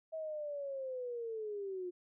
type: linear sweep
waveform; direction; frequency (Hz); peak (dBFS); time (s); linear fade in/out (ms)
sine; down; 646 to 352.4; -38; 0.12-1.91; 20
effects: none